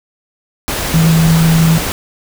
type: tone in noise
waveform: sine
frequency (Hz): 162.9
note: E3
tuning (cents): -20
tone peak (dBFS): -7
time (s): 0.94-1.78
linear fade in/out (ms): 0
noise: pink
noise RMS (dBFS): -18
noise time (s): 0.68-1.92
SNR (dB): +8
effects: none